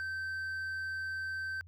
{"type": "tone with hard clipping", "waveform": "sine", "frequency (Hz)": 1551, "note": "G6", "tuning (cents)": -19, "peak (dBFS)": -36, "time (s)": [0, 1.61], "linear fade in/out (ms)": 0, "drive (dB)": 3, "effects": ["added 87 Hz sine -51 dBFS peak until 1.67 s"]}